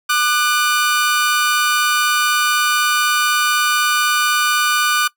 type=tone pair together; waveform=sawtooth; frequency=1200 / 1484 Hz; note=D6 / F#6; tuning=+37 / +5 cents; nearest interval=major third; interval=368 cents; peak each=-13 dBFS; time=0.09-5.08 s; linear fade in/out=10 ms; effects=noise-tail reverb RT60 0.1 s tail -21 dB re dry